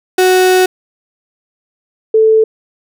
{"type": "tone pair in turn", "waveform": ["35% pulse", "sine"], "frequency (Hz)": [370, 440], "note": ["F#4", "A4"], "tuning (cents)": [0, 0], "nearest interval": "minor third", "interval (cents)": 300, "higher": "second", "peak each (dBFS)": -5, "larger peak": "neither", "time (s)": [[0.18, 0.66], [2.14, 2.44]], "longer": "first", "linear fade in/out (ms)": 5, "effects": []}